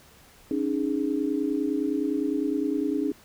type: chord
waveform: sine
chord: C# suspended second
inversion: none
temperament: equal with one note detuned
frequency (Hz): 277.2 / 307 / 415.3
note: C#4 / D#4 / G#4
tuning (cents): 0 / -23 / 0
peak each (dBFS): -27 / -27 / -31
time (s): 0.51-3.12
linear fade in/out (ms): 2
effects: pink hiss -54 dBFS RMS until 3.24 s